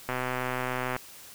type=click train; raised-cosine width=0.5 ms; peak=-15 dBFS; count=112; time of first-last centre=0.09-0.964 s; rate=127 Hz; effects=white hiss -48 dBFS RMS until 1.34 s